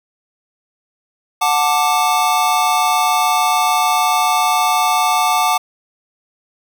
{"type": "chord", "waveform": "square", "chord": "D major", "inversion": "first", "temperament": "just", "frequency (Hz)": [734.2, 881, 1174.7], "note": ["F#5", "A5", "D6"], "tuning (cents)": [-14, 2, 0], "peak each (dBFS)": -18, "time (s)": [1.41, 5.58], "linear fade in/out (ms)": 10, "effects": []}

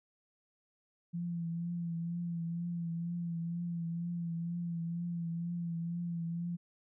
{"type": "tone with vibrato", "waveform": "sine", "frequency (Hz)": 170, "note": "F3", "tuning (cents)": -46, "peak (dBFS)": -34, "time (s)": [1.13, 6.57], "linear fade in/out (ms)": 20, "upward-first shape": "triangle", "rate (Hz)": 2.1, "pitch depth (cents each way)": 40, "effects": []}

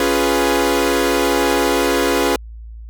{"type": "chord", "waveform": "sawtooth", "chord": "C# dominant seventh", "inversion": "none", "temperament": "equal", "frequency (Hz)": [277.2, 349.2, 415.3, 493.9], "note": ["C#4", "E#4", "G#4", "B4"], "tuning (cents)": [0, 0, 0, 0], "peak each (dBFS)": -16, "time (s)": [0, 2.36], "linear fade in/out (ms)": 2, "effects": ["added 56 Hz sine -31 dBFS peak until 2.89 s"]}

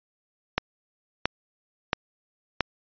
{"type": "click train", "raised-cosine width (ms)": 0.3, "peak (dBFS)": -5, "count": 4, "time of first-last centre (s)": [0.58, 2.607], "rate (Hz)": 1.48, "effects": ["resampled to 11025 Hz"]}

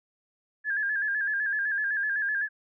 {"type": "tone with vibrato", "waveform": "sine", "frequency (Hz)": 1661.2, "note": "G#6", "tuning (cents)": 0, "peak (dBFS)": -25, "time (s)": [0.64, 2.49], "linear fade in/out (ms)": 50, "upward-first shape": "square", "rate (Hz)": 7.9, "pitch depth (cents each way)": 57, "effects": []}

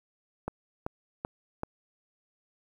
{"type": "click train", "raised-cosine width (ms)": 1, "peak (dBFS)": -18, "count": 4, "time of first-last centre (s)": [0.48, 1.634], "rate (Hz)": 2.6, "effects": ["9-bit"]}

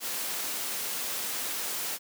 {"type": "noise", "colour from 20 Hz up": "white", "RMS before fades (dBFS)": -33, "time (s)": [0, 1.99], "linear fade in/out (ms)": 50, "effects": ["high-pass 200 Hz 12 dB/octave"]}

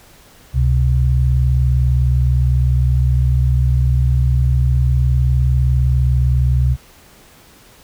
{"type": "tone pair together", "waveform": "sine", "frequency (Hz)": [67.33, 127.1], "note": ["C#2", "C3"], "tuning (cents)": [-50, -50], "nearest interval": "major seventh", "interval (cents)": 1100, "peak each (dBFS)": [-13, -15], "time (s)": [0.53, 6.77], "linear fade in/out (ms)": 50, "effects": ["pink hiss -46 dBFS RMS until 7.83 s"]}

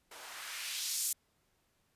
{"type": "noise with band-pass filter sweep", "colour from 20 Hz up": "blue", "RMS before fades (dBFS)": -39, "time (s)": [0.11, 1.13], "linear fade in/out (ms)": 5, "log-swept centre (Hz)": [570, 8700], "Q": 1.1, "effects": ["pink hiss -75 dBFS RMS until 1.95 s", "resampled to 32000 Hz"]}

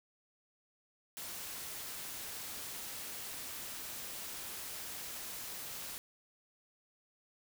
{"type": "noise", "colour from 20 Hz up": "white", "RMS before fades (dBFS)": -44, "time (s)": [1.17, 5.98], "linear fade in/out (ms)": 0, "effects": []}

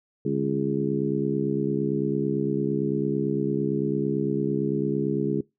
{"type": "harmonic tone with a mistuned harmonic", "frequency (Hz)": 68.9, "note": "C#2", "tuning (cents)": -10, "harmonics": [2, 3, 4, 5, 6], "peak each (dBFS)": [-29, -29, -29, -29, -29], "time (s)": [0.25, 5.41], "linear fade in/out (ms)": 5, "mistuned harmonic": 2, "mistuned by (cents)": 96, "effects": ["noise-tail reverb RT60 0.2 s tail -22 dB re dry"]}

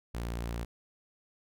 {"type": "tone", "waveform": "sawtooth", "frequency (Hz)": 58.2, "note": "A#1", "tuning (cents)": -2, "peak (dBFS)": -30, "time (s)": [0.14, 0.65], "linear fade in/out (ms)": 10, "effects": []}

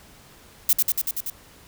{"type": "noise with echo", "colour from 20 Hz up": "violet", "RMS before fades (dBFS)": -17, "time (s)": [0.69, 0.73], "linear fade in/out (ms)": 2, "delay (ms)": 95, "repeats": 6, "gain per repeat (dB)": -2, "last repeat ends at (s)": 1.3, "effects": ["pink hiss -50 dBFS RMS until 1.67 s"]}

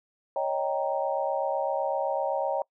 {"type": "chord", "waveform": "sine", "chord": "Eb dominant seventh", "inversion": "third", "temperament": "equal", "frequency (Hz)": [554.4, 622.3, 784, 932.3], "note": ["Db5", "Eb5", "G5", "Bb5"], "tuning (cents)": [0, 0, 0, 0], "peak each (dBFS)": [-29, -31, -31, -33], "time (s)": [0.36, 2.62], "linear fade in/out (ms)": 2, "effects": ["noise-tail reverb RT60 0.1 s tail -24 dB re dry"]}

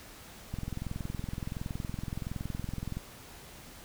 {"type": "click train", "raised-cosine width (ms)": 5, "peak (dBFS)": -23, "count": 53, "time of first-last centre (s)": [0.54, 2.97], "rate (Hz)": 21.4, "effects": ["pink hiss -50 dBFS RMS until 3.84 s"]}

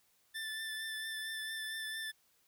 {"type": "tone with vibrato", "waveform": "25% pulse", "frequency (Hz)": 1765, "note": "A6", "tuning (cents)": 5, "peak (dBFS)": -35, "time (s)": [0.34, 2.12], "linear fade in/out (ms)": 20, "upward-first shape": "triangle", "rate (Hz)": 4.4, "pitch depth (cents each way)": 22, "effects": ["white hiss -72 dBFS RMS until 2.47 s"]}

